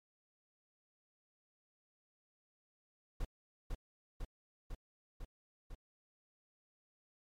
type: noise with echo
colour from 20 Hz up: brown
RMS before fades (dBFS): -37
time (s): 3.2-3.25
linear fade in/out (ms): 5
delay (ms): 500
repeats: 5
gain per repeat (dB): -2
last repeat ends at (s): 5.75
effects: MP3 64 kbps